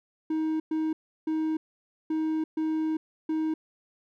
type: tone bursts at uneven times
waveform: triangle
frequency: 315 Hz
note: D#4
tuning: 21 cents sharp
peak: -23 dBFS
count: 6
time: 0.3-0.6 / 0.71-0.93 / 1.27-1.57 / 2.1-2.44 / 2.57-2.97 / 3.29-3.54 s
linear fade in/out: 5 ms
effects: none